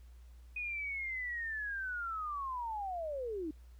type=linear sweep; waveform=sine; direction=down; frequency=2489 to 293.7 Hz; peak=-36 dBFS; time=0.56-3.51 s; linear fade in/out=5 ms; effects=added 60 Hz sine -52 dBFS peak until 3.79 s + pink hiss -71 dBFS RMS until 3.79 s